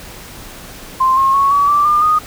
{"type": "tone with pitch steps", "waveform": "sine", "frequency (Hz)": [1046.5, 1075.9, 1106.2, 1137.3, 1169.2, 1202.1, 1235.9], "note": ["C6", "C6", "C#6", "C#6", "D6", "D6", "D#6"], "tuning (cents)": [0, 48, -4, 44, -8, 40, -12], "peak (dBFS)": -9, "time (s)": [1, 2.19], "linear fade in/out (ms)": 10, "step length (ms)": 170, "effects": ["pink hiss -34 dBFS RMS until 2.26 s"]}